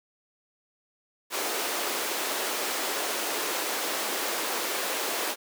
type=high-pass noise; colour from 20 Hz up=pink; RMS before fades=-30 dBFS; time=1.3-5.36 s; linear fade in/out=50 ms; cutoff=340 Hz; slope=24 dB/octave; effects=none